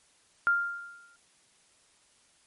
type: tone with exponential decay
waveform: sine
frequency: 1397 Hz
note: F6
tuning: in tune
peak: -19 dBFS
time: 0.47-1.16 s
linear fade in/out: 0 ms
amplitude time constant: 150 ms
effects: white hiss -64 dBFS RMS until 2.46 s + MP3 48 kbps